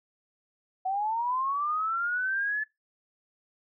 sine linear sweep, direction up, 740 to 1737 Hz, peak -26 dBFS, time 0.85-2.64 s, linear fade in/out 10 ms, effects noise-tail reverb RT60 0.2 s tail -21 dB re dry

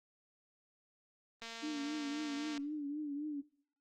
click train, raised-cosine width 0.2 ms, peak -29 dBFS, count 266, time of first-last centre 1.42-2.577 s, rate 229 Hz
sine tone with vibrato, 293.5 Hz, D4, 1 cent flat, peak -37 dBFS, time 1.62-3.42 s, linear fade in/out 20 ms, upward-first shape triangle, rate 3.8 Hz, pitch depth 86 cents each way
effects noise-tail reverb RT60 0.6 s tail -22 dB re dry + Opus 24 kbps

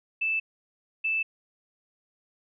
sine tone pair in turn, 2637 / 2637 Hz, E7 / E7, 0 / 0 cents, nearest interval unison, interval 0 cents, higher neither, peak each -24 dBFS, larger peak neither, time 0.21-0.4 / 1.04-1.23 s, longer neither, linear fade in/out 10 ms, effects none

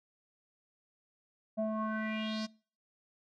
square tone with low-pass filter sweep, 217.5 Hz, A3, 20 cents flat, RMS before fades -35 dBFS, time 1.57-2.47 s, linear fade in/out 20 ms, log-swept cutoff 600 to 5400 Hz, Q 4.6, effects noise-tail reverb RT60 0.4 s tail -23 dB re dry

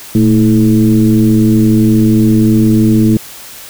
sine tone with frequency modulation, 220 Hz, A3, in tune, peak -5 dBFS, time 0.15-3.17 s, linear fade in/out 2 ms, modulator 103 Hz, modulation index 1.1, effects white hiss -31 dBFS RMS until 3.69 s

